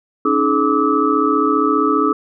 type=tone cluster; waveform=sine; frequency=277.5 / 312.5 / 425.4 / 1168 / 1283 Hz; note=C#4 / D#4 / G#4 / D6 / E6; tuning=+2 / +8 / +42 / -10 / -47 cents; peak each=-19 dBFS; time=0.25-2.13 s; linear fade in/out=5 ms; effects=none